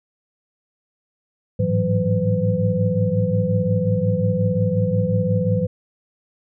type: tone cluster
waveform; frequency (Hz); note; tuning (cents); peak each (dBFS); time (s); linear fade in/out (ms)
sine; 103.9 / 109.5 / 165.2 / 184 / 504; G#2 / A2 / E3 / F#3 / B4; +1 / -8 / +4 / -9 / +35; -23; 1.59-5.67; 10
effects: none